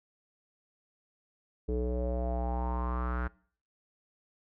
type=tone with low-pass filter sweep; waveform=square; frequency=61.4 Hz; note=B1; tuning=9 cents flat; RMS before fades=-32 dBFS; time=1.68-3.28 s; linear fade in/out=10 ms; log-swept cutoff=410 to 1500 Hz; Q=5.7; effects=noise-tail reverb RT60 0.5 s tail -22 dB re dry